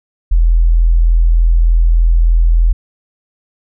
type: tone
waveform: sine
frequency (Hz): 41.67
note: E1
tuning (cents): +19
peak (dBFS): -6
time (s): 0.31-2.73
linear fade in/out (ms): 10
effects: none